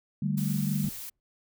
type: chord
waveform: sine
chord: D suspended fourth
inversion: none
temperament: equal with one note detuned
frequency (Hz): 149.74 / 196 / 220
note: D3 / G3 / A3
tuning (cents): +34 / 0 / 0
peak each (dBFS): -29 / -29 / -33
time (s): 0.22-0.89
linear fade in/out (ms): 5
type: noise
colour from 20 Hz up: blue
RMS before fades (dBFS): -40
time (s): 0.37-1.1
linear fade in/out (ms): 10
type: noise with exponential decay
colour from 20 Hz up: brown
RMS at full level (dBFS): -45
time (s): 0.84-1.2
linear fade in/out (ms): 0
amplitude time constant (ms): 77
effects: none